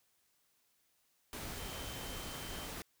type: tone in noise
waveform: sine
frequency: 3103 Hz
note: G7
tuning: 18 cents flat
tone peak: -52 dBFS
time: 1.58-2.67 s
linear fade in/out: 0 ms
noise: pink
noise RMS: -44 dBFS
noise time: 1.33-2.82 s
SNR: -11 dB
effects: white hiss -75 dBFS RMS until 3 s